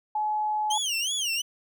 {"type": "tone", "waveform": "sine", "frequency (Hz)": 851, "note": "G#5", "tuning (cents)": 42, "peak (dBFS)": -24, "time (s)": [0.15, 0.78], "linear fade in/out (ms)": 5}
{"type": "tone with vibrato", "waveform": "25% pulse", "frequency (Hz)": 3032, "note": "F#7", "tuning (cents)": 42, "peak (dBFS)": -22, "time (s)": [0.7, 1.42], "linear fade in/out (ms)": 10, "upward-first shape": "sine", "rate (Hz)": 2.8, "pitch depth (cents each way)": 210}
{"effects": []}